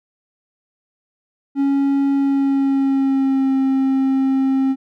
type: tone with pitch glide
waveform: triangle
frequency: 277.2 to 267.1 Hz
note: C#4 to C4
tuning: 0 to +36 cents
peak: -12 dBFS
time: 1.55-4.76 s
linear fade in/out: 50 ms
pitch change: -64 cents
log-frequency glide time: 2.13-3.54 s
effects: none